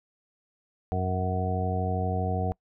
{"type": "harmonic tone", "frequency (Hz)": 92.5, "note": "F#2", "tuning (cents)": 0, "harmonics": [1, 2, 3, 4, 5, 7, 8], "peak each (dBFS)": [-28, -33, -39, -41, -34, -36, -32], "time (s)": [0.92, 2.52], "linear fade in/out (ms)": 0, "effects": ["noise-tail reverb RT60 0.1 s tail -25 dB re dry"]}